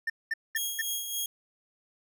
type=tone bursts; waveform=triangle; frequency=1798 Hz; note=A6; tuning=37 cents sharp; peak=-25 dBFS; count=4; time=0.07-0.816 s; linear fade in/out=5 ms; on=29 ms; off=210 ms
type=tone with tremolo; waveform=10% pulse; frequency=3277 Hz; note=G#7; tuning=24 cents flat; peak=-21 dBFS; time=0.56-1.26 s; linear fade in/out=2 ms; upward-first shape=sine; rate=3.5 Hz; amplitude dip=50%
effects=none